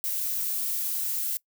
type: noise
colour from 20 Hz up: violet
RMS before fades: -29 dBFS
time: 0.04-1.37 s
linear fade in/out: 0 ms
effects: noise-tail reverb RT60 0.1 s tail -22 dB re dry